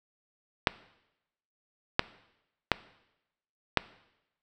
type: clicks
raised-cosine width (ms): 0.3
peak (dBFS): -4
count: 4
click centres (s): 0.672 / 1.994 / 2.717 / 3.773
effects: noise-tail reverb RT60 0.9 s tail -19 dB re dry